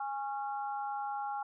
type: harmonic tone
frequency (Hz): 274.6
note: C#4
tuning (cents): -16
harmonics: 3 / 4 / 5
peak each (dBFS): -35 / -45 / -43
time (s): 0-1.43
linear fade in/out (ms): 5
effects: none